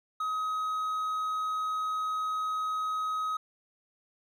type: tone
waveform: triangle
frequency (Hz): 1266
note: D#6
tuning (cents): +30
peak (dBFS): -27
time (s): 0.2-3.37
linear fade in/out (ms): 5
effects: none